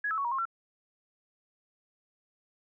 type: tone with pitch steps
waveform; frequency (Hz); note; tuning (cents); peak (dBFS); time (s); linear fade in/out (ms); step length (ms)
sine; 1674 / 1304 / 1115 / 951 / 1073 / 1354; G#6 / E6 / C#6 / A#5 / C6 / E6; +13 / -19 / +10 / +34 / +43 / +46; -28; 0.04-0.454; 5; 69
effects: none